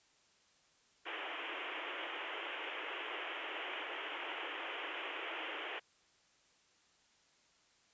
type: band-pass noise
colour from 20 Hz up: white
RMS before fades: -43 dBFS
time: 1.05-5.8 s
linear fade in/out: 20 ms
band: 300 to 3200 Hz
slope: 96 dB/octave
effects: white hiss -70 dBFS RMS until 7.93 s + resampled to 16000 Hz